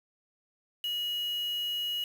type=tone with quantisation; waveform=sine; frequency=2900 Hz; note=F#7; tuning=35 cents flat; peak=-30 dBFS; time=0.84-2.04 s; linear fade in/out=2 ms; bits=7; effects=none